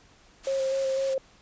white high-pass noise, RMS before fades -40 dBFS, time 0.43-1.15 s, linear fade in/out 20 ms, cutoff 220 Hz, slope 12 dB/octave
sine tone with vibrato, 536 Hz, C5, 42 cents sharp, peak -24 dBFS, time 0.47-1.18 s, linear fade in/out 2 ms, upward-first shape square, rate 4 Hz, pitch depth 14 cents each way
effects pink hiss -57 dBFS RMS until 1.41 s + resampled to 16000 Hz

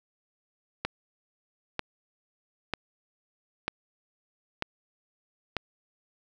click train, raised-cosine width 0.3 ms, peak -12 dBFS, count 6, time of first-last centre 0.85-5.567 s, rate 1.06 Hz, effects none

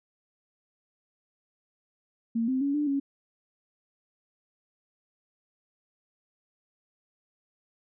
sine tone with pitch steps, 229.2 / 260.5 / 280.8 / 295.5 / 277.7 Hz, A#3 / C4 / C#4 / D4 / C#4, -29 / -7 / +22 / +11 / +3 cents, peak -24 dBFS, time 2.35-3 s, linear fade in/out 10 ms, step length 130 ms, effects none

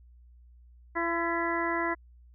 harmonic tone with a mistuned harmonic, 337.6 Hz, E4, 41 cents sharp, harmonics 1 / 2 / 3 / 4 / 5 / 6, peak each -32 / -35 / -32 / -37 / -36 / -34 dBFS, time 0.95-1.95 s, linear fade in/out 20 ms, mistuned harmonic 6, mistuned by -39 cents, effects added 60 Hz sine -52 dBFS peak until 2.34 s

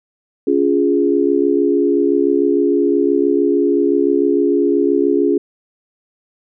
sine chord, Db major, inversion none, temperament equal with one note detuned, 282 / 349.2 / 415.3 Hz, Db4 / F4 / Ab4, +30 / 0 / 0 cents, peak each -16 dBFS, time 0.47-5.38 s, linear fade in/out 5 ms, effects none

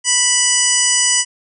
harmonic tone, 985 Hz, B5, 5 cents flat, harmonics 1 / 2 / 3 / 5 / 6 / 7 / 8 / 9, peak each -30 / -22 / -20 / -22 / -18 / -21 / -19 / -19 dBFS, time 0.04-1.25 s, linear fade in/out 50 ms, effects none

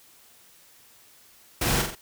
pink noise with echo, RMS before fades -25 dBFS, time 1.61-1.82 s, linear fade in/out 5 ms, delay 44 ms, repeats 3, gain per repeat -5 dB, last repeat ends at 1.952 s, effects white hiss -55 dBFS RMS until 2.01 s

